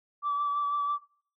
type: tone with vibrato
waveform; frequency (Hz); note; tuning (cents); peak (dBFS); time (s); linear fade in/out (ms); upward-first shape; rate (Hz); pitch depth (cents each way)
sine; 1157; D6; -26; -25; 0.22-0.99; 50; sine; 6.1; 18
effects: noise-tail reverb RT60 0.5 s tail -21 dB re dry + tanh soft clip ceiling -22 dBFS